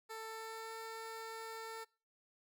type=tone with pitch glide; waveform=15% pulse; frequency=444 to 448.6 Hz; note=A4 to A4; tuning=+16 to +34 cents; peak=-38 dBFS; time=0.09-1.85 s; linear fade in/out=20 ms; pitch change=+18 cents; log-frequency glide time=0.27-0.77 s; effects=noise-tail reverb RT60 0.4 s tail -25 dB re dry